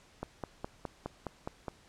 click train, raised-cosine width 1 ms, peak -22 dBFS, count 8, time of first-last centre 0.23-1.682 s, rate 4.82 Hz, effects pink hiss -61 dBFS RMS until 1.88 s + low-pass 8000 Hz 12 dB/octave

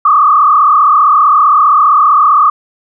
sine tone with frequency modulation, 1185 Hz, D6, 15 cents sharp, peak -4 dBFS, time 0.05-2.5 s, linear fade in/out 5 ms, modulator 35.3 Hz, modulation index 2.1, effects none

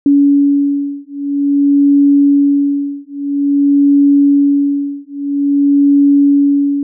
sine beating tone pair, 282.8 / 283.3 Hz, C#4 / C#4, +35 / +38 cents, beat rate 0.5 Hz, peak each -11 dBFS, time 0.06-6.83 s, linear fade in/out 2 ms, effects none

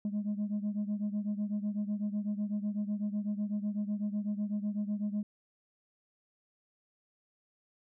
sine beating tone pair, 205.3 / 213.3 Hz, G#3 / G#3, -20 / +46 cents, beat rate 8 Hz, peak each -31 / -34 dBFS, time 0.05-5.23 s, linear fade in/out 2 ms, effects tanh soft clip ceiling -28 dBFS

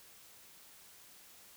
silence, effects white hiss -58 dBFS RMS until 1.56 s

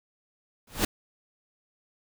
pink noise with exponential growth, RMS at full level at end -20 dBFS, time 0.67-0.85 s, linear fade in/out 5 ms, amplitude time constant 38 ms, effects none

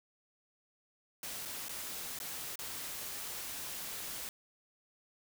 white noise with dropouts, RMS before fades -42 dBFS, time 1.23-4.29 s, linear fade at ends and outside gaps 1 ms, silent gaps 1.453-1.457 / 1.684-1.693 / 2.189-2.201 / 2.556-2.59 s, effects none

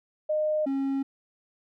sine / triangle tone pair in turn, 613 / 272.4 Hz, D#5 / C#4, -26 / -30 cents, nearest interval octave + major second, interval 1404 cents, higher first, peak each -23 dBFS, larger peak neither, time 0.29-0.66 / 0.66-1.03 s, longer neither, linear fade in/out 10 ms, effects none

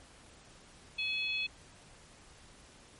harmonic tone, 851 Hz, G#5, 42 cents sharp, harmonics 3 / 4 / 5, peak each -33 / -38 / -42 dBFS, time 0.98-1.47 s, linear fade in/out 10 ms, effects pink hiss -57 dBFS RMS until 2.99 s + MP3 48 kbps

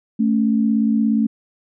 sine tone pair together, 220.2 / 277.2 Hz, A3 / C#4, +2 / 0 cents, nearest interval major third, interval 398 cents, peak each -15 / -21 dBFS, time 0.19-1.27 s, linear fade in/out 10 ms, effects none

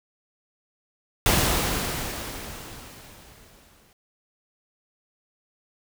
pink noise with exponential decay, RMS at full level -19 dBFS, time 1.26-3.93 s, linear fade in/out 1 ms, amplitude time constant 580 ms, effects none

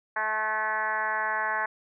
sine tone with frequency modulation, 1298 Hz, E6, 27 cents flat, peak -25 dBFS, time 0.16-1.66 s, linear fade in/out 5 ms, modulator 216 Hz, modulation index 2.7, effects none

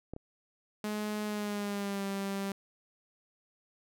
clicks, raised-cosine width 2 ms, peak -26 / -29 dBFS, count 2, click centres 0.136 / 0.164 s
sawtooth tone with pitch glide, 211 to 196.87 Hz, G#3 to G3, +28 to +8 cents, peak -29 dBFS, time 0.84-2.52 s, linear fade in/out 2 ms, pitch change -120 cents, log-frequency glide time 1.25-2.05 s
effects none

